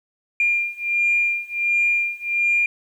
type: beating tone pair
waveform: sine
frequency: 2400 / 2401.4 Hz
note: D7 / D7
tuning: +37 / +38 cents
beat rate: 1.4 Hz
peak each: -21 / -20 dBFS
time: 0.4-2.66 s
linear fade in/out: 2 ms
effects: tanh soft clip ceiling -10 dBFS + 9-bit